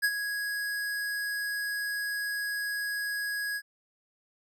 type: tone with ADSR envelope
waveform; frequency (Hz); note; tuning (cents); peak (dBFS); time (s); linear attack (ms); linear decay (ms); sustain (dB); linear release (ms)
square; 1661.2; G#6; 0; -22; 0.02-3.62; 25; 54; -9; 58
effects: none